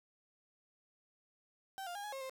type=tone with pitch steps; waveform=35% pulse; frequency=774 / 702 / 812 / 836 / 538 / 526 Hz; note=G5 / F5 / G#5 / G#5 / C5 / C5; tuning=-22 / +9 / -39 / +11 / +48 / +9 cents; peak=-40 dBFS; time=1.78-2.296 s; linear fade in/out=0 ms; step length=86 ms; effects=11-bit